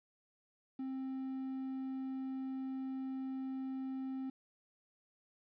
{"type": "tone with quantisation", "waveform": "triangle", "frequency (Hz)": 264.1, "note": "C4", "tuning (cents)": 16, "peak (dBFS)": -36, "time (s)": [0.79, 4.3], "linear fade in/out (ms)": 5, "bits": 11, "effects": ["resampled to 11025 Hz"]}